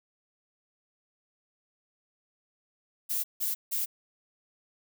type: noise bursts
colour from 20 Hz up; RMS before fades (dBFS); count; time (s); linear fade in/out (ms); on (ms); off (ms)
violet; -30; 3; 3.09-3.86; 20; 150; 160
effects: none